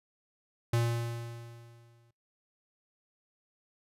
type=tone with exponential decay; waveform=square; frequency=117.4 Hz; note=A#2; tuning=13 cents sharp; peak=-25 dBFS; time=0.73-2.11 s; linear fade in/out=5 ms; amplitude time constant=300 ms; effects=noise-tail reverb RT60 0.5 s tail -26 dB re dry + resampled to 32000 Hz